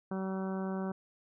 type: harmonic tone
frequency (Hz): 190.4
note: F#3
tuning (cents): +50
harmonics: 1 / 2 / 3 / 4 / 5 / 6 / 7 / 8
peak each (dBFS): -34 / -40 / -44 / -46 / -48 / -50 / -51 / -52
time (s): 0.11-0.92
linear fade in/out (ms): 5
effects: none